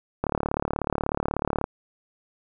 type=click train; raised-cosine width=1 ms; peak=-10 dBFS; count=52; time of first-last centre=0.24-1.641 s; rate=36.4 Hz; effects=none